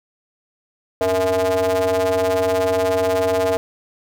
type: ring-modulated tone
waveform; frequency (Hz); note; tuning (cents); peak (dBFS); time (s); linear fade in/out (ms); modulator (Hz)
square; 94.7; F#2; +41; -14; 1.01-3.57; 0; 560
effects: none